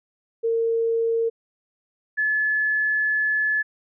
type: tone pair in turn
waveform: sine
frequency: 457.4 / 1720.4 Hz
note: A#4 / A6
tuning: -33 / -39 cents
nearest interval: octave + major seventh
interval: 2294 cents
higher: second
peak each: -19 dBFS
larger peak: neither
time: 0.43-1.3 / 2.17-3.63 s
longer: second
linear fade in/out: 20 ms
effects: none